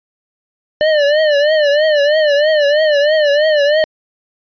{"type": "tone with vibrato", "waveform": "square", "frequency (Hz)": 598, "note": "D5", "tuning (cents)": 31, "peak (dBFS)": -10, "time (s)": [0.81, 3.84], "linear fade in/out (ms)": 0, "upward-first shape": "triangle", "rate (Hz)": 3.1, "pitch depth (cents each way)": 110, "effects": ["resampled to 11025 Hz"]}